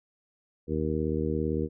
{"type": "harmonic tone", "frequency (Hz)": 77.78, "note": "D#2", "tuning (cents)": 0, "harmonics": [1, 2, 3, 4, 5, 6], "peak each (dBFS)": [-33, -33, -33, -33, -33, -33], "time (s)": [0.67, 1.69], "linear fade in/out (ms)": 50, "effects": []}